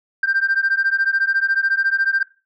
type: beating tone pair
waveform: sine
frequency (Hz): 1568 / 1582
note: G6 / G6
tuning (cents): 0 / +15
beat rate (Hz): 14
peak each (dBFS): -17 / -18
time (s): 0.23-2.23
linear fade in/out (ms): 5
effects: noise-tail reverb RT60 0.3 s tail -19 dB re dry + tanh soft clip ceiling -11 dBFS